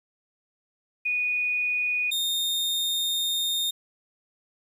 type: tone pair in turn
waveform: sine / 40% pulse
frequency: 2469 / 3665 Hz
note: D#7 / A#7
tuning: -14 / -30 cents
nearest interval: perfect fifth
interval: 684 cents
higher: second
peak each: -23 dBFS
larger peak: neither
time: 1.05-2.11 / 2.11-3.71 s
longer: second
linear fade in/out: 10 ms
effects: 10-bit